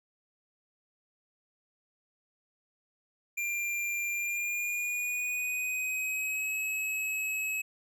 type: tone with pitch glide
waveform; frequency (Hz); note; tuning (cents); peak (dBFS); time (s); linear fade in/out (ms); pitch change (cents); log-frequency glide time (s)
square; 2383 to 2569; D7 to E7; +25 to -45; -31; 3.37-7.62; 10; +130; 4.1-6.56
effects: none